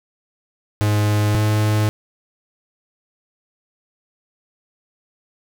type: tone pair in turn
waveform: 45% pulse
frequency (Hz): 104.9 / 106.61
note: G#2 / G#2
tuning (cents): +18 / +46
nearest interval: unison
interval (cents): 28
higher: second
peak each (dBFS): -15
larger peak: neither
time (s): 0.81-1.35 / 1.35-1.89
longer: neither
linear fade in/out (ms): 0
effects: none